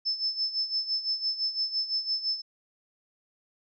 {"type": "tone with tremolo", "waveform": "sine", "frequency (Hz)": 5260, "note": "E8", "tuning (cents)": -5, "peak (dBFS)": -24, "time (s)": [0.05, 2.42], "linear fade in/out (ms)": 20, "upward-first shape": "sine", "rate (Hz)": 5.9, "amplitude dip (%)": 75, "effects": []}